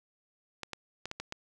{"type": "clicks", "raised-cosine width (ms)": 0.2, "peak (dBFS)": -20, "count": 6, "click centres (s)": [0.633, 0.733, 1.056, 1.114, 1.2, 1.324], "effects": []}